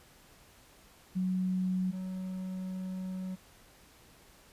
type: tone pair in turn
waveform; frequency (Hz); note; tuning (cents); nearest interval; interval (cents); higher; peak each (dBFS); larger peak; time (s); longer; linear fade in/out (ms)
sine / triangle; 185 / 186.29; F#3 / F#3; 0 / +12; unison; 12; second; -28 / -33; first; 1.15-1.92 / 1.92-3.36; second; 20
effects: pink hiss -59 dBFS RMS until 4.52 s + resampled to 32000 Hz